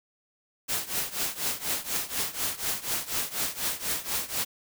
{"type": "noise with tremolo", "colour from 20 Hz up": "white", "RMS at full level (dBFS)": -27, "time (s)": [0.68, 4.45], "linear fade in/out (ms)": 20, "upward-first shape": "triangle", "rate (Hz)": 4.1, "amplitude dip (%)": 90, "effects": []}